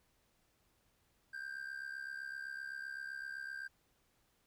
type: tone with amplitude modulation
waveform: triangle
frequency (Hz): 1575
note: G6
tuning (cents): +8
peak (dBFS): -37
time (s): 1.33-3.68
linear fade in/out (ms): 10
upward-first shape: sine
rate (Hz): 67.8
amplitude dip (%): 75
effects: pink hiss -75 dBFS RMS until 4.46 s